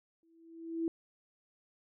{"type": "tone with exponential growth", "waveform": "sine", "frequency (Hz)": 329.6, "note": "E4", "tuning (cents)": 0, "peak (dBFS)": -28, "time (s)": [0.23, 0.88], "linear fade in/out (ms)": 1, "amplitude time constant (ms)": 140, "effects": []}